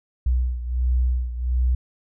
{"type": "beating tone pair", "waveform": "sine", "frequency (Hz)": [61.74, 63.14], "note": ["B1", "B1"], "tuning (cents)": [0, 39], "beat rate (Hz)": 1.4, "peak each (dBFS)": [-20, -25], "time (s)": [0.26, 1.75], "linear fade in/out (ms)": 5, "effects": []}